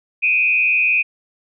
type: tone with frequency modulation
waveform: sine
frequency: 2489 Hz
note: D#7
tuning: in tune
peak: -13 dBFS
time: 0.22-1.03 s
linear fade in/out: 20 ms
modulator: 126 Hz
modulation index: 0.8
effects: none